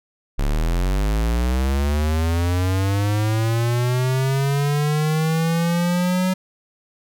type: linear sweep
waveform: square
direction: up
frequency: 33.7 to 186.8 Hz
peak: -18 dBFS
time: 0.38-6.34 s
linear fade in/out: 10 ms
effects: none